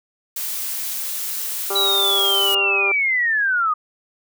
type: noise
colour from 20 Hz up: blue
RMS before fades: -26 dBFS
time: 0.36-2.55 s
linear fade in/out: 5 ms
type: harmonic tone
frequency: 197.5 Hz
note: G3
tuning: 13 cents sharp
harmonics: 2 / 3 / 4 / 5 / 6 / 7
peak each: -25 / -33 / -30 / -35 / -30 / -32 dBFS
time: 1.7-2.92 s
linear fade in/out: 5 ms
type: linear sweep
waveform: sine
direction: down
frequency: 3951 to 1208 Hz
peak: -16 dBFS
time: 1.75-3.74 s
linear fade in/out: 10 ms
effects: none